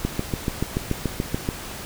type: click train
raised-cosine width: 3 ms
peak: -9 dBFS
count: 11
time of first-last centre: 0.05-1.489 s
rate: 6.95 Hz
effects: pink hiss -35 dBFS RMS until 1.85 s